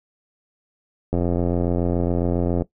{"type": "click train", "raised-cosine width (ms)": 2, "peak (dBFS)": -9, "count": 131, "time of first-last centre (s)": [1.13, 2.621], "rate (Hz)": 87.2, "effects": ["noise-tail reverb RT60 0.1 s tail -17 dB re dry"]}